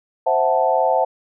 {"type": "chord", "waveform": "sine", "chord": "F# half-diminished seventh", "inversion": "second", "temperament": "equal with one note detuned", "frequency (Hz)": [523.3, 657.4, 740, 880], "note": ["C5", "E5", "F#5", "A5"], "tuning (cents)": [0, -5, 0, 0], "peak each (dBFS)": -20, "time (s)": [0.26, 1.05], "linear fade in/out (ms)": 10, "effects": []}